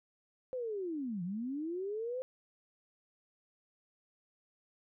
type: linear two-way sweep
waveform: sine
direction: down then up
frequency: 523.3 to 167.5 to 523.3 Hz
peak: -35 dBFS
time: 0.53-2.22 s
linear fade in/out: 0 ms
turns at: 1.23 s
effects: none